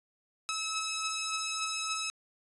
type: beating tone pair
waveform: 10% pulse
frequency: 1292 / 1295.5 Hz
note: E6 / E6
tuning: -35 / -30 cents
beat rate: 3.5 Hz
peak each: -31 / -25 dBFS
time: 0.49-2.1 s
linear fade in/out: 0 ms
effects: resampled to 24000 Hz